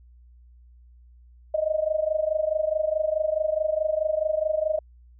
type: tone with amplitude modulation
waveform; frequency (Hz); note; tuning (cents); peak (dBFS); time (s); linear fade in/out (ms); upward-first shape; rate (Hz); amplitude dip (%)
sine; 622.3; D#5; 0; -18; 1.54-4.79; 5; sine; 24.7; 85
effects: added 60 Hz sine -49 dBFS peak until 5.19 s